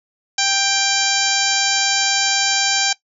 harmonic tone, 788 Hz, G5, 9 cents sharp, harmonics 1 / 2 / 3 / 4 / 5 / 6 / 7 / 8 / 9, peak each -24 / -24 / -24 / -24 / -24 / -24 / -24 / -24 / -24 dBFS, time 0.38-2.93 s, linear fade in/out 5 ms, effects noise-tail reverb RT60 0.1 s tail -18 dB re dry

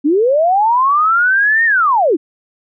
sine linear two-way sweep, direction up then down, 270 to 1864.7 to 270 Hz, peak -9 dBFS, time 0.04-2.17 s, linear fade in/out 20 ms, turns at 1.65 s, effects none

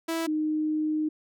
sawtooth / sine tone pair in turn, 328.3 / 308.2 Hz, E4 / D#4, -7 / -16 cents, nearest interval minor second, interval 109 cents, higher first, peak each -23 / -24 dBFS, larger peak first, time 0.08-0.27 / 0.27-1.09 s, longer second, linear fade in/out 10 ms, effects none

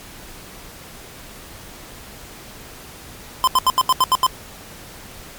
square tone bursts, 1031 Hz, C6, 26 cents flat, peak -12 dBFS, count 8, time 3.44-4.265 s, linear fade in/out 0 ms, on 34 ms, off 79 ms, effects pink hiss -39 dBFS RMS until 5.38 s + MP3 96 kbps

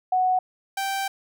sine / sawtooth tone pair in turn, 740 / 781.3 Hz, F#5 / G5, 0 / -6 cents, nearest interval minor second, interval 94 cents, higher second, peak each -18 / -21 dBFS, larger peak first, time 0.12-0.39 / 0.77-1.08 s, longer second, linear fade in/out 5 ms, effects none

